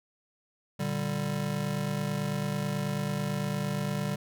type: chord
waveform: square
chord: G minor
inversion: first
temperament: just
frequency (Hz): 117.6 / 147 / 196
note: Bb2 / D3 / G3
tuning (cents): +16 / +2 / 0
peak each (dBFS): -39 / -33 / -33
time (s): 0.79-4.16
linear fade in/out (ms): 10
effects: none